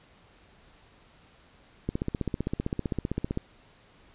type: click train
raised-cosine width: 3 ms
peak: -15 dBFS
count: 24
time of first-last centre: 1.89-3.374 s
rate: 15.5 Hz
effects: pink hiss -58 dBFS RMS until 4.14 s + resampled to 8000 Hz